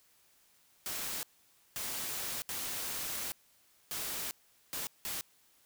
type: noise bursts at uneven times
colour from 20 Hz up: white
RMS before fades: -38 dBFS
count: 6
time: 0.86-1.23 / 1.76-2.42 / 2.49-3.32 / 3.91-4.31 / 4.73-4.87 / 5.05-5.21 s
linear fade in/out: 0 ms
effects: white hiss -67 dBFS RMS until 5.65 s